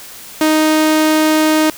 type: tone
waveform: sawtooth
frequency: 311.1 Hz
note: D#4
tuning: in tune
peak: -6 dBFS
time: 0.41-1.7 s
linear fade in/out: 2 ms
effects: white hiss -34 dBFS RMS until 1.77 s